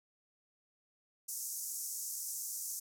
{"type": "band-pass noise", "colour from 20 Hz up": "pink", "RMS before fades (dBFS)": -41, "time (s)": [1.28, 2.8], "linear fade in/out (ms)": 10, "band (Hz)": [5800, 15000], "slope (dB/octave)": 48, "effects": []}